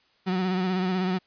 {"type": "tone with vibrato", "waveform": "35% pulse", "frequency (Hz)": 185, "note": "F#3", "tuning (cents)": 0, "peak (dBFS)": -22, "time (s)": [0.26, 1.19], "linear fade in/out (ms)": 20, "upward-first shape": "sine", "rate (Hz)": 16, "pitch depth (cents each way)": 42, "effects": ["white hiss -64 dBFS RMS until 1.26 s", "resampled to 11025 Hz"]}